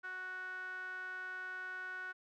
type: tone with band-pass filter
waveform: sawtooth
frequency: 370 Hz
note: F#4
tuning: in tune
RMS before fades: -44 dBFS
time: 0.03-2.13 s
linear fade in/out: 20 ms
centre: 1500 Hz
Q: 8.1
effects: none